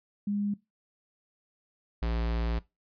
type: tone pair in turn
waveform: sine / square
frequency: 204.1 / 57.27 Hz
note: G#3 / A#1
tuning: -30 / -30 cents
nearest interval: octave + minor seventh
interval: 2200 cents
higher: first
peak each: -27 / -28 dBFS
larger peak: first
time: 0.27-0.54 / 2.02-2.59 s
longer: second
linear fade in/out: 5 ms
effects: noise-tail reverb RT60 0.2 s tail -19 dB re dry + resampled to 11025 Hz